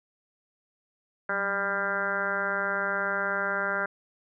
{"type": "harmonic tone with a mistuned harmonic", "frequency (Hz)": 199.1, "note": "G3", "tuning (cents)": 27, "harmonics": [1, 2, 3, 4, 5, 6, 7, 8, 9, 10], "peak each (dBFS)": [-41, -38, -34, -39, -38, -39, -30, -31, -42, -42], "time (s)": [1.29, 3.86], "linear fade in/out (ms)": 5, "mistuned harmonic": 1, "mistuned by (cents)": -81, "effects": []}